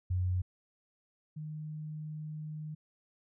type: tone pair in turn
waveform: sine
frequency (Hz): 91 / 153.62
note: F#2 / D#3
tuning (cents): -28 / -22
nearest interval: major sixth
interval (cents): 906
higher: second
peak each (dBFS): -28 / -38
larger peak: first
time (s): 0.1-0.42 / 1.36-2.75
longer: second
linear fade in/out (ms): 10
effects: none